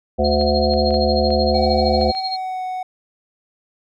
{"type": "harmonic tone", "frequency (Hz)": 73.42, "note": "D2", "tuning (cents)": 0, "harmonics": [1, 3, 5, 7, 9, 10], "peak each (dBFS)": [-21, -22, -24, -19, -22, -23], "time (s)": [0.18, 2.12], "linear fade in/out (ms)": 20}
{"type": "tone with tremolo", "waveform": "sine", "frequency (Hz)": 4236, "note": "C8", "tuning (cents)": 21, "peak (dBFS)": -21, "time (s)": [0.24, 2.37], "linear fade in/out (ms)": 10, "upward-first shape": "sine", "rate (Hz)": 13, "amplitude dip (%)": 85}
{"type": "clicks", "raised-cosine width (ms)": 0.3, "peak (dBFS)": -24, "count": 7, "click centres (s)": [0.413, 0.737, 0.907, 0.943, 1.305, 2.013, 2.15]}
{"type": "tone with pitch glide", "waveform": "triangle", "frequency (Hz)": [760, 741.4], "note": ["F#5", "F#5"], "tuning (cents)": [46, 3], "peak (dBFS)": -21, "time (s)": [1.54, 2.83], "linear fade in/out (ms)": 5, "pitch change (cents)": -43, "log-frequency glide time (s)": [2.16, 2.63]}
{"effects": []}